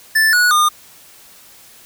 square tone with pitch steps, 1760 / 1463 / 1216.1 Hz, A6 / F#6 / D#6, 0 / -20 / -40 cents, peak -11 dBFS, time 0.15-0.69 s, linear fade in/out 10 ms, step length 180 ms, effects white hiss -44 dBFS RMS until 1.85 s

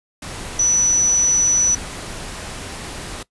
sine tone in noise, 5940 Hz, F#8, 6 cents sharp, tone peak -13 dBFS, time 0.59-1.75 s, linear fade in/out 5 ms, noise pink, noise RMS -31 dBFS, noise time 0.22-3.23 s, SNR +15 dB, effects noise-tail reverb RT60 0.1 s tail -19 dB re dry + resampled to 24000 Hz

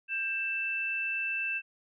sine tone pair together, 1584 / 2656 Hz, G6 / E7, +18 / +12 cents, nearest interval major sixth, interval 894 cents, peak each -37 / -30 dBFS, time 0.08-1.62 s, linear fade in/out 50 ms, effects none

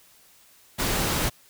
pink noise, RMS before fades -25 dBFS, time 0.78-1.3 s, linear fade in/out 20 ms, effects white hiss -56 dBFS RMS until 1.49 s

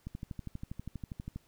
click train, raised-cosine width 5 ms, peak -27 dBFS, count 17, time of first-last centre 0.07-1.36 s, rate 12.4 Hz, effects pink hiss -68 dBFS RMS until 1.47 s

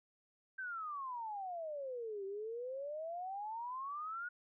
sine exponential two-way sweep, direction down then up, 1576 to 383.9 to 1465 Hz, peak -40 dBFS, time 0.58-4.29 s, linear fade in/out 10 ms, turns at 2.25 s, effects none

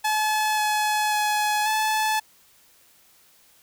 sawtooth tone with pitch steps, 858 / 850 / 844 / 866 Hz, A5 / G#5 / G#5 / A5, -44 / +40 / +28 / -28 cents, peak -17 dBFS, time 0.04-2.2 s, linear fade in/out 10 ms, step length 540 ms, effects white hiss -57 dBFS RMS until 3.62 s

